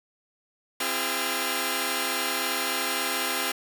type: tone cluster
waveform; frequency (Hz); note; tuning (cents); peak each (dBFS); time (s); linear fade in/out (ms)
5% pulse; 260.6 / 336.7 / 410.1 / 1390; C4 / E4 / G#4 / F6; -7 / +37 / -22 / -9; -20; 0.8-3.52; 5
effects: none